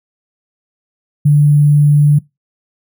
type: tone with sample-and-hold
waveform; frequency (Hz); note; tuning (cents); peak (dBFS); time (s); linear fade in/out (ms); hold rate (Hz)
sine; 146.9; D3; +1; -5; 1.25-2.19; 10; 11025
effects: noise-tail reverb RT60 0.2 s tail -22 dB re dry